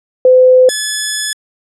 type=tone pair in turn; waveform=sine / 5% pulse; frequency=510 / 1715.4 Hz; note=C5 / A6; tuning=-44 / -44 cents; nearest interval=octave + major sixth; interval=2100 cents; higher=second; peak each=-3 dBFS; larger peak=neither; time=0.25-0.69 / 0.69-1.33 s; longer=second; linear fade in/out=2 ms; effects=resampled to 22050 Hz